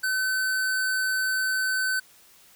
square tone, 1523 Hz, F#6, 50 cents sharp, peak -24 dBFS, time 0.03-2 s, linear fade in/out 10 ms, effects white hiss -55 dBFS RMS until 2.55 s

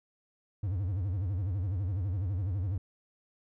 triangle tone with vibrato, 94.4 Hz, F#2, 35 cents sharp, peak -27 dBFS, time 0.63-2.78 s, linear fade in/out 5 ms, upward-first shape sine, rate 12 Hz, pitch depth 190 cents each way, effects none

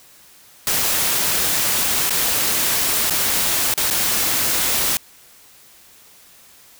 white noise with dropouts, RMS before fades -19 dBFS, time 0.67-4.97 s, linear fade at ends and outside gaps 0 ms, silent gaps 2.095-2.106 / 3.098-3.107 / 3.739-3.777 / 3.901-3.909 s, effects white hiss -48 dBFS RMS until 6.79 s

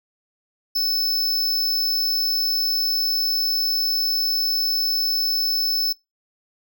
square tone, 5260 Hz, E8, 5 cents flat, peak -19 dBFS, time 0.75-5.93 s, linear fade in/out 10 ms, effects noise-tail reverb RT60 0.2 s tail -23 dB re dry

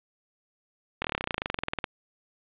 slowing click train, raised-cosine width 0.3 ms, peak -11 dBFS, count 23, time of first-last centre 1.02-1.842 s, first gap 24 ms, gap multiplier 1.04, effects resampled to 8000 Hz + 8-bit

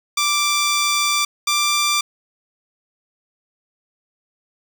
10% pulse tone pair in turn, 1174.7 / 1180.2 Hz, D6 / D6, 0 / +8 cents, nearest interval unison, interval 8 cents, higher second, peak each -8 dBFS, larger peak neither, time 0.17-1.25 / 1.47-2.01 s, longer first, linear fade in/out 5 ms, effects none

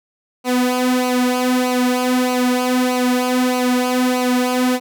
sawtooth tone with flanger, 250.8 Hz, B3, 27 cents sharp, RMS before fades -17 dBFS, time 0.44-4.8 s, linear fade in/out 50 ms, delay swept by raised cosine 0.57 to 3.47 ms, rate 1.6 Hz, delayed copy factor -0.7, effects none

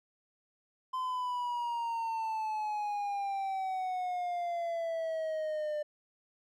triangle exponential sweep, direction down, 1032 to 596 Hz, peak -30 dBFS, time 0.93-5.83 s, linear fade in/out 10 ms, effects none

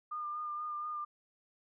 sine tone with vibrato, 1208 Hz, D6, 48 cents sharp, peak -36 dBFS, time 0.11-1.05 s, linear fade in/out 10 ms, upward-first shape sine, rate 4.2 Hz, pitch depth 22 cents each way, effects none

